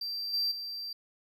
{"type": "tone with level steps", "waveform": "triangle", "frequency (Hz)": 4699, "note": "D8", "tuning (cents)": 0, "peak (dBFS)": [-32, -26, -35], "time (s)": [0.01, 0.93], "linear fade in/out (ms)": 5, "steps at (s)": [0.33, 0.51], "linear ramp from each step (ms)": 10, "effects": []}